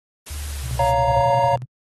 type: noise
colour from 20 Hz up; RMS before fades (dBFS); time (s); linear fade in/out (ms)
white; -36; 0.26-0.92; 10
type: tone with pitch glide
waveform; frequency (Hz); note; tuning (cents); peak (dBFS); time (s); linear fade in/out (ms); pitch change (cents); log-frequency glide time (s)
sine; 73.42 to 66.94; D2 to C2; 0 to +40; -27; 0.3-1.22; 10; -160; 0.48-0.73
type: tone with tremolo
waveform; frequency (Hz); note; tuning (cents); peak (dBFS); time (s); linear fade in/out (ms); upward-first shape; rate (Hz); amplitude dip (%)
sine; 123.3; B2; -2; -23; 0.62-1.66; 50; square; 11; 65
type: chord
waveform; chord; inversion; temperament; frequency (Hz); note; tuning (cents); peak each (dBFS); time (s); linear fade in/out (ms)
triangle; Bb minor; first; just; 559.4 / 699.2 / 932.3; Db5 / F5 / Bb5; +16 / +2 / 0; -19 / -20 / -17; 0.79-1.56; 5
effects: AAC 32 kbps